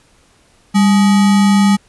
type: tone with sample-and-hold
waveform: sine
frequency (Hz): 199.3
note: G3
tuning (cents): +29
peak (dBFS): -7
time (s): 0.74-1.77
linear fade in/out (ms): 20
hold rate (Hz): 1050
effects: pink hiss -52 dBFS RMS until 1.88 s + resampled to 24000 Hz